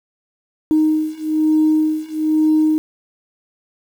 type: beating tone pair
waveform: sine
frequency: 310 / 311.1 Hz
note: D#4 / D#4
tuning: -6 / 0 cents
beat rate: 1.1 Hz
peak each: -16 / -15 dBFS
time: 0.71-2.78 s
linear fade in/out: 0 ms
effects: tanh soft clip ceiling -7 dBFS + 7-bit